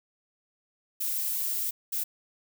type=noise bursts at uneven times; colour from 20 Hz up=violet; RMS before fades=-30 dBFS; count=2; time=1-1.71 / 1.92-2.04 s; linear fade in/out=10 ms; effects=none